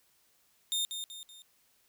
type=tone with echo; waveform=sawtooth; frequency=3642 Hz; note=A#7; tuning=41 cents flat; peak=-26 dBFS; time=0.72-0.85 s; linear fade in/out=0 ms; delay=190 ms; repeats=3; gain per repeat=-7 dB; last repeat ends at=1.42 s; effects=white hiss -69 dBFS RMS until 1.88 s